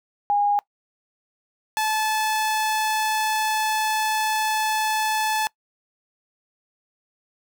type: tone pair in turn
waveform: sine / sawtooth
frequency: 818 / 867 Hz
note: G#5 / A5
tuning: -26 / -26 cents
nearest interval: minor second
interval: 100 cents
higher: second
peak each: -17 dBFS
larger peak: neither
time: 0.3-0.59 / 1.77-5.47 s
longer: second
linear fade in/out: 0 ms
effects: noise-tail reverb RT60 0.1 s tail -23 dB re dry